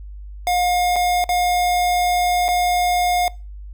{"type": "tone with dropouts", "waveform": "square", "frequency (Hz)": 714, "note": "F5", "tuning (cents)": 38, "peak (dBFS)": -17, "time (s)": [0.47, 3.28], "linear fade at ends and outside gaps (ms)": 1, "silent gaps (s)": [[0.959, 0.963], [1.241, 1.291], [2.482, 2.487]], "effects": ["noise-tail reverb RT60 0.3 s tail -22 dB re dry", "added 50 Hz sine -32 dBFS peak until 3.73 s"]}